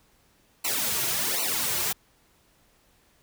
white noise with flanger, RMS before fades -27 dBFS, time 0.64-1.93 s, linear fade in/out 10 ms, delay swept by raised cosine 0.59 to 3.99 ms, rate 1.3 Hz, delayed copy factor -0.95, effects pink hiss -63 dBFS RMS until 3.22 s

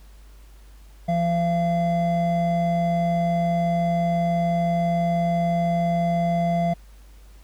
triangle tone pair together, 170.8 / 683.2 Hz, F3 / F5, -38 / -38 cents, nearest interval 2 octaves, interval 2400 cents, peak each -20 / -20 dBFS, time 1.08-6.74 s, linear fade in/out 10 ms, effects added 50 Hz sine -44 dBFS peak until 7.43 s + pink hiss -57 dBFS RMS until 7.43 s

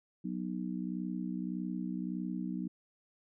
harmonic tone, 61.7 Hz, B1, 1 cent flat, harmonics 3 / 4 / 5, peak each -37 / -39 / -41 dBFS, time 0.24-2.68 s, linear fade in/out 10 ms, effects none

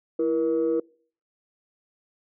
sine tone pair together, 332.1 / 476.1 Hz, E4 / A#4, +13 / +37 cents, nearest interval tritone, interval 624 cents, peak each -23 / -22 dBFS, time 0.19-0.8 s, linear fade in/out 5 ms, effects noise-tail reverb RT60 0.5 s tail -26 dB re dry + tanh soft clip ceiling -16 dBFS

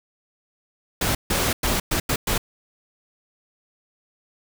pink noise bursts at uneven times, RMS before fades -22 dBFS, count 6, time 1.01-1.15 / 1.3-1.53 / 1.63-1.8 / 1.91-2 / 2.09-2.16 / 2.27-2.38 s, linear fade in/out 5 ms, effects none

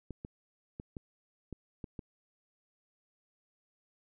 clicks, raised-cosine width 3 ms, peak -28 dBFS, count 7, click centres 0.107 / 0.249 / 0.799 / 0.968 / 1.527 / 1.842 / 1.992 s, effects none

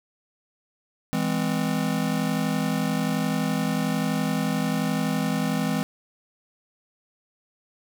square chord, E augmented, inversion none, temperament just, 164.81 / 206 / 257.5 Hz, E3 / G#3 / B#3, 0 / -14 / -28 cents, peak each -28 dBFS, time 1.13-5.83 s, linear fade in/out 0 ms, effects none

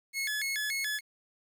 sawtooth tone with vibrato, 1930 Hz, B6, 40 cents flat, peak -27 dBFS, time 0.13-1.01 s, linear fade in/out 50 ms, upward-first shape square, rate 3.5 Hz, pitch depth 210 cents each way, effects 10-bit

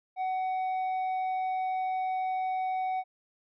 sine tone with tanh clipping, 749 Hz, F#5, 21 cents sharp, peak -29 dBFS, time 0.16-3.04 s, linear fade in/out 50 ms, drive 5 dB, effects none

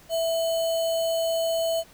sine tone with sample-and-hold, 659.3 Hz, E5, in tune, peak -22 dBFS, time 0.09-1.84 s, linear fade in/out 50 ms, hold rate 3675 Hz, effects pink hiss -53 dBFS RMS until 1.93 s

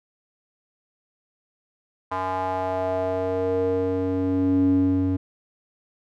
square tone with band-pass filter sweep, 93.2 Hz, F#2, 13 cents sharp, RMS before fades -23 dBFS, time 2.11-5.17 s, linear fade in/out 10 ms, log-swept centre 980 to 220 Hz, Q 3.9, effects none

